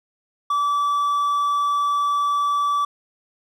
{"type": "tone", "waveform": "triangle", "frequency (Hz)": 1155, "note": "D6", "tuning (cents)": -29, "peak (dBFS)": -16, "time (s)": [0.5, 2.85], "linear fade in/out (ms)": 5, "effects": []}